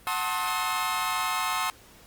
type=chord; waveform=sawtooth; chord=F# diminished seventh; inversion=none; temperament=just; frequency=740 / 888 / 1065.6 / 1278.7 Hz; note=F#5 / A5 / C6 / Eb6; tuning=0 / +16 / +31 / +47 cents; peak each=-31 / -29 / -26 / -27 dBFS; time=0.07-1.7 s; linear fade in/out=0 ms; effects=pink hiss -53 dBFS RMS until 2.06 s + Opus 32 kbps